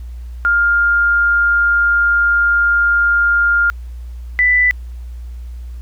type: tone pair in turn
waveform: sine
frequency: 1405 / 1987 Hz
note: F6 / B6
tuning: +10 / +10 cents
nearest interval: tritone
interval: 600 cents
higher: second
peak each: -10 / -9 dBFS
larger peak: second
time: 0.45-3.7 / 4.39-4.71 s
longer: first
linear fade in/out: 0 ms
effects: added 60 Hz sine -26 dBFS peak until 5.81 s + pink hiss -53 dBFS RMS until 5.81 s